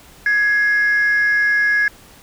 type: tone pair together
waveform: sine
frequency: 1669 / 2120 Hz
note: G#6 / C7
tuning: +8 / +22 cents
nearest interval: major third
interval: 414 cents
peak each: -12 / -22 dBFS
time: 0.26-1.88 s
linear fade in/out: 2 ms
effects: tanh soft clip ceiling -9 dBFS + pink hiss -45 dBFS RMS until 2.22 s